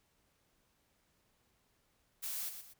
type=noise with echo; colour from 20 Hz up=blue; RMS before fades=-40 dBFS; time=2.22-2.5 s; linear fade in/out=20 ms; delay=120 ms; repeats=2; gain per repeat=-8 dB; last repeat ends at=2.74 s; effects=pink hiss -75 dBFS RMS until 2.79 s